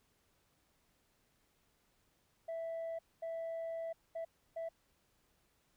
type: tone bursts at uneven times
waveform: sine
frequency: 659.3 Hz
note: E5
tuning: in tune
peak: -36 dBFS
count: 4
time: 2.48-2.99 / 3.22-3.93 / 4.15-4.25 / 4.56-4.69 s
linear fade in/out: 10 ms
effects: tanh soft clip ceiling -37 dBFS + pink hiss -75 dBFS RMS until 5.76 s